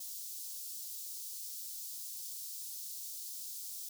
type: high-pass noise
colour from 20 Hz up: white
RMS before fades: -44 dBFS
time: 0-3.89 s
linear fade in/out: 5 ms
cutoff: 4500 Hz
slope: 24 dB/octave
effects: none